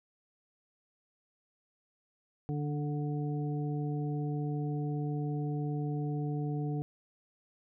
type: harmonic tone with a mistuned harmonic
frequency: 146.83 Hz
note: D3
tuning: in tune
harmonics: 1 / 2 / 3 / 5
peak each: -32 / -38 / -42 / -46 dBFS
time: 2.49-6.82 s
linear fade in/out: 0 ms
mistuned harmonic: 1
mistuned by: +18 cents
effects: none